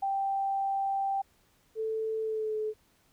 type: tone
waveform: sine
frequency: 784 Hz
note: G5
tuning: in tune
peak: -27 dBFS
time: 0.02-1.22 s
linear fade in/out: 10 ms
type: tone with pitch glide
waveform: sine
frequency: 441 to 430.9 Hz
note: A4 to A4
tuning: +4 to -36 cents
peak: -29 dBFS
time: 1.75-2.74 s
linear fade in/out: 50 ms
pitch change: -40 cents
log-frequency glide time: 2.22-2.55 s
effects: pink hiss -67 dBFS RMS until 3.12 s